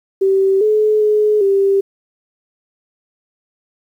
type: tone with pitch steps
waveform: sine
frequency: 386.7 / 427.7 / 423.4 / 393.3 Hz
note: G4 / A4 / G#4 / G4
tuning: -24 / -49 / +33 / +6 cents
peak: -10 dBFS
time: 0.21-1.81 s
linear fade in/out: 10 ms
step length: 400 ms
effects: 8-bit